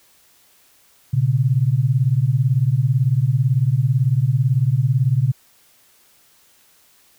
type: beating tone pair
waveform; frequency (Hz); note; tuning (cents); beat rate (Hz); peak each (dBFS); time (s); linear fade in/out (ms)
sine; 120 / 138; B2 / C#3; -49 / -7; 18; -17; 1.13-5.32; 10
effects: white hiss -55 dBFS RMS until 7.18 s